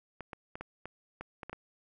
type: clicks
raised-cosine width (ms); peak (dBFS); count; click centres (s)
0.5; -26; 9; 0.207 / 0.332 / 0.555 / 0.61 / 0.856 / 1.21 / 1.432 / 1.496 / 1.53
effects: none